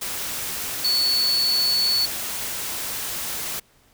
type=tone in noise; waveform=sine; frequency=4435 Hz; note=C#8; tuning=in tune; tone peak=-18 dBFS; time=0.84-2.06 s; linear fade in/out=10 ms; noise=white; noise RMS=-29 dBFS; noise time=0.01-3.6 s; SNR=+8 dB; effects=pink hiss -58 dBFS RMS until 3.93 s